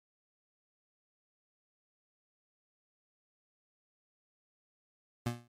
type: tone with exponential decay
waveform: 25% pulse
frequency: 119.4 Hz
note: A#2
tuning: 42 cents sharp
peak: -25 dBFS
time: 5.26-5.48 s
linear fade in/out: 5 ms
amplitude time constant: 46 ms
effects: MP3 64 kbps

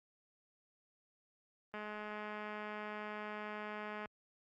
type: click train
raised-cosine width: 0.5 ms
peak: -30 dBFS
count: 490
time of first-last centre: 1.74-4.058 s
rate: 211 Hz
effects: high-pass 60 Hz 12 dB/octave + Opus 32 kbps

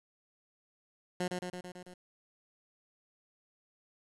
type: tone with echo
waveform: 15% pulse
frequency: 180 Hz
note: F#3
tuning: 47 cents flat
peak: -25 dBFS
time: 1.2-1.28 s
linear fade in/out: 5 ms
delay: 110 ms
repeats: 6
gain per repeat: -3 dB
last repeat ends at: 1.94 s
effects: resampled to 24000 Hz + 10-bit

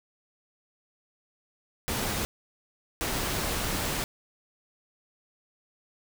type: noise bursts at uneven times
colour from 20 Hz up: pink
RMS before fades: -30 dBFS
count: 2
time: 1.88-2.25 / 3.01-4.04 s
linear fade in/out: 0 ms
effects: none

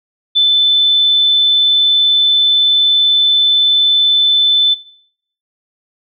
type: tone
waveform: sine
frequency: 3519 Hz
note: A7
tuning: in tune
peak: -7 dBFS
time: 0.35-4.75 s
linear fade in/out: 20 ms
effects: noise-tail reverb RT60 0.7 s tail -21 dB re dry

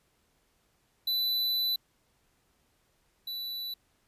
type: tone pair in turn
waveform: square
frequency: 3989 / 3964 Hz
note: B7 / B7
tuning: +17 / +6 cents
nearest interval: unison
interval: 11 cents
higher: first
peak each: -27 / -35 dBFS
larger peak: first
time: 1.07-1.76 / 3.27-3.74 s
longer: first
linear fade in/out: 5 ms
effects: pink hiss -71 dBFS RMS until 4.07 s + resampled to 32000 Hz

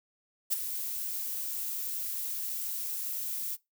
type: noise with ADSR envelope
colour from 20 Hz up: violet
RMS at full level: -25 dBFS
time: 0.5-3.57 s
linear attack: 29 ms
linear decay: 14 ms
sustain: -10 dB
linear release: 33 ms
effects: noise-tail reverb RT60 0.2 s tail -22 dB re dry

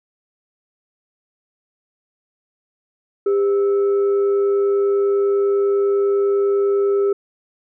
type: tone with frequency modulation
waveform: sine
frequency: 400 Hz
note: G4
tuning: 35 cents sharp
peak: -14 dBFS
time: 3.26-7.13 s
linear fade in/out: 5 ms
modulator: 910 Hz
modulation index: 0.23
effects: none

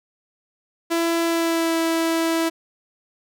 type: tone with pitch glide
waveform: sawtooth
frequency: 334.5 to 328.6 Hz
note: E4 to E4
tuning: +25 to -5 cents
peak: -15 dBFS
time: 0.9-2.5 s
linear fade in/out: 20 ms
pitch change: -30 cents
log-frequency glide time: 1.24-1.78 s
effects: none

